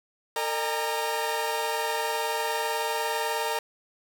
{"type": "tone cluster", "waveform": "sawtooth", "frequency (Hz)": [454.1, 606, 812, 928], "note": ["A#4", "D#5", "G#5", "A#5"], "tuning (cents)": [-45, -46, -39, -8], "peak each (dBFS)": [-28, -30, -31, -26], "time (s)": [0.36, 3.59], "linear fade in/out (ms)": 2, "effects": []}